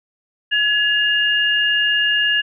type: tone pair together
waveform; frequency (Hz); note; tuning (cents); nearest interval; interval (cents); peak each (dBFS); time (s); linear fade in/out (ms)
sine; 1687.5 / 2829; G#6 / F7; +27 / +22; major sixth; 895; -17; 0.51-2.42; 20
effects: none